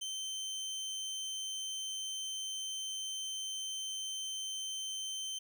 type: tone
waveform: 25% pulse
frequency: 3099 Hz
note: G7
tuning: 21 cents flat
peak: -34 dBFS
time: 0.01-5.39 s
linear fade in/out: 10 ms
effects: none